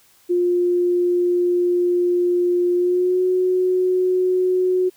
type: tone with pitch glide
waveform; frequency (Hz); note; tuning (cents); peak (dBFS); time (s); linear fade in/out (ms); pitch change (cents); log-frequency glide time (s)
sine; 353.7 to 367.4; F4 to F#4; +22 to -12; -15; 0.29-4.9; 20; +66; 2.75-3.22
effects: white hiss -55 dBFS RMS until 4.96 s